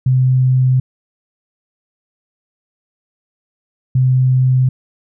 sine tone pair in turn, 128.9 / 128.9 Hz, C3 / C3, -26 / -26 cents, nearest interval unison, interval 0 cents, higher neither, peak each -9 dBFS, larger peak neither, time 0.06-0.8 / 3.95-4.69 s, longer neither, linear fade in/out 5 ms, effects none

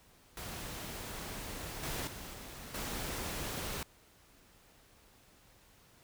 pink noise with level steps, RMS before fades -43 / -38 / -46 / -48 / -39 dBFS, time 0.37-3.83 s, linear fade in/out 2 ms, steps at 1.83 / 2.07 / 2.33 / 2.74 s, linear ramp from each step 5 ms, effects pink hiss -63 dBFS RMS until 6.03 s

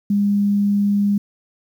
sine tone, 202.8 Hz, G#3, 41 cents flat, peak -14 dBFS, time 0.1-1.18 s, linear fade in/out 5 ms, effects 8-bit

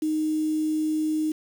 sine tone with quantisation, 310 Hz, D#4, 6 cents flat, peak -22 dBFS, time 0.02-1.32 s, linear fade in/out 5 ms, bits 7, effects none

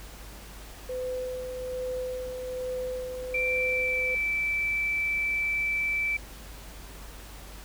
sine tone with tremolo, 507 Hz, B4, 45 cents sharp, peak -29 dBFS, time 0.89-4.15 s, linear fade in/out 5 ms, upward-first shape sine, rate 1.2 Hz, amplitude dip 40%
sine tone with pitch glide, 2349 to 2323 Hz, D7 to D7, 0 to -20 cents, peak -25 dBFS, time 3.34-6.17 s, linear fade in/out 5 ms, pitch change -20 cents, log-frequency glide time 3.45-4.04 s
effects added 50 Hz sine -44 dBFS peak until 7.64 s + pink hiss -47 dBFS RMS until 7.64 s

